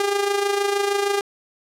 sawtooth tone with amplitude modulation, 402.6 Hz, G4, 46 cents sharp, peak -13 dBFS, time 0-1.21 s, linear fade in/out 2 ms, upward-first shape sine, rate 26.4 Hz, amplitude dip 55%, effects low-pass 11000 Hz 12 dB/octave

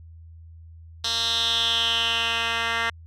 10% pulse tone with band-pass filter sweep, 230 Hz, A#3, 23 cents flat, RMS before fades -24 dBFS, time 1.04-2.9 s, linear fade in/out 5 ms, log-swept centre 4300 to 2100 Hz, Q 4.7, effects added 82 Hz sine -42 dBFS peak until 3.06 s

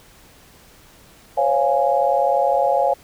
sine chord, Db major seventh, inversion third, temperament equal with one note detuned, 514.6 / 554.4 / 698.5 / 830.6 Hz, C5 / Db5 / F5 / Ab5, -29 / 0 / 0 / 0 cents, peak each -24 / -19 / -20 / -20 dBFS, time 1.37-2.94 s, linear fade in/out 10 ms, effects pink hiss -49 dBFS RMS until 3.03 s

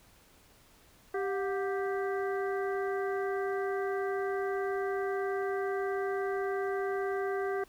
harmonic tone with a mistuned harmonic, 392.6 Hz, G4, 3 cents sharp, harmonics 1 / 2 / 3 / 4 / 5, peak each -31 / -38 / -42 / -41 / -46 dBFS, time 1.14-7.64 s, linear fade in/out 5 ms, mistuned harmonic 2, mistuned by -130 cents, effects pink hiss -61 dBFS RMS until 7.68 s

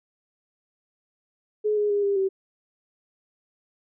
sine tone with pitch steps, 423.6 / 416.1 / 407.7 / 400.4 / 385 Hz, G#4 / G#4 / G#4 / G4 / G4, +34 / +3 / -32 / +37 / -31 cents, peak -20 dBFS, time 1.64-2.29 s, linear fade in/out 20 ms, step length 130 ms, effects none

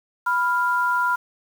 sine tone pair together, 987.8 / 1396.9 Hz, B5 / F6, 0 / 0 cents, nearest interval tritone, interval 600 cents, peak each -21 dBFS, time 0.26-1.16 s, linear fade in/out 10 ms, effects 7-bit

